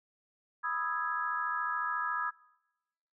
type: chord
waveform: sine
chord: E major seventh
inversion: second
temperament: equal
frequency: 987.8 / 1244.5 / 1318.5 / 1661.2 Hz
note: B5 / D#6 / E6 / G#6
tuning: 0 / 0 / 0 / 0 cents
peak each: -38 / -35 / -38 / -35 dBFS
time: 0.63-2.31 s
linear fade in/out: 20 ms
effects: noise-tail reverb RT60 1.0 s tail -24 dB re dry